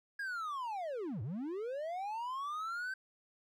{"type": "linear two-way sweep", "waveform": "triangle", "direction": "down then up", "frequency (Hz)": [1661.2, 95.9, 1559], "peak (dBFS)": -35, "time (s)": [0.19, 2.94], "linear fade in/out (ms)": 5, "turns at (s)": 1.22, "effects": []}